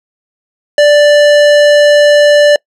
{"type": "tone with tanh clipping", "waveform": "sine", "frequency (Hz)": 587.3, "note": "D5", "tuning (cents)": 0, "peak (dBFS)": -5, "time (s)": [0.78, 2.56], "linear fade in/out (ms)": 2, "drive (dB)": 18, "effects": ["noise-tail reverb RT60 0.1 s tail -26 dB re dry"]}